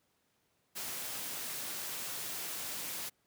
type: noise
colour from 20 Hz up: white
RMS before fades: -40 dBFS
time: 0.75-3.1 s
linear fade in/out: 20 ms
effects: pink hiss -75 dBFS RMS until 3.26 s + high-pass 100 Hz 12 dB/octave